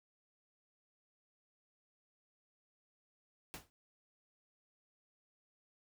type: noise with exponential decay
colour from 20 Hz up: pink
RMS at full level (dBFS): -42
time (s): 3.54-3.7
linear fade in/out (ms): 0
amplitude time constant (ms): 33
effects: none